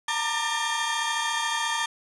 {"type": "tone cluster", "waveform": "30% pulse", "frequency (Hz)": [900, 934, 1195, 1789, 3236], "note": ["A5", "A#5", "D6", "A6", "G#7"], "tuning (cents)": [39, 3, 30, 28, -46], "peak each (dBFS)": -29, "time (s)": [0.08, 1.86], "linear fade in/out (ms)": 5, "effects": ["resampled to 24000 Hz", "8-bit"]}